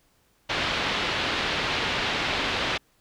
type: low-pass noise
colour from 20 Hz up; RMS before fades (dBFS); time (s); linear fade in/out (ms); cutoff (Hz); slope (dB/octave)
white; -27; 0.49-2.78; 10; 3700; 24
effects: pink hiss -65 dBFS RMS until 3 s